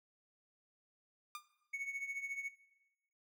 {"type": "tone with exponential decay", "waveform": "sawtooth", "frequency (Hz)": 1205, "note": "D6", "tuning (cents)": 44, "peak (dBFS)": -36, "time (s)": [1.35, 1.45], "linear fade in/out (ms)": 1, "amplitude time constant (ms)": 20}
{"type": "tone with tremolo", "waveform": "triangle", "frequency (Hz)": 2217, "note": "C#7", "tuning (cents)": 0, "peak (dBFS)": -34, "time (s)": [1.73, 2.49], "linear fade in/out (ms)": 10, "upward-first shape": "triangle", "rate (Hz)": 14, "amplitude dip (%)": 85}
{"effects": ["noise-tail reverb RT60 1.0 s tail -17 dB re dry"]}